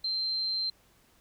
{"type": "tone", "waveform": "sine", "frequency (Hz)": 4134, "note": "C8", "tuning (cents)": -22, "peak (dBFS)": -28, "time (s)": [0.04, 0.7], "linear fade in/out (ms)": 5, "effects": ["pink hiss -64 dBFS RMS until 1.2 s"]}